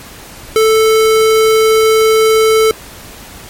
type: tone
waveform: square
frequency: 440 Hz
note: A4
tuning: in tune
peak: -7 dBFS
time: 0.56-2.71 s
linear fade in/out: 0 ms
effects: pink hiss -33 dBFS RMS until 3.49 s + MP3 64 kbps